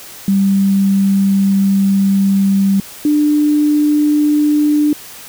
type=tone pair in turn; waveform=sine; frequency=196 / 297.6 Hz; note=G3 / D4; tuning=0 / +23 cents; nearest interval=perfect fifth; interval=723 cents; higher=second; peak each=-9 dBFS; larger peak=neither; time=0.28-2.8 / 3.05-4.93 s; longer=first; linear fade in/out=2 ms; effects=white hiss -34 dBFS RMS until 5.28 s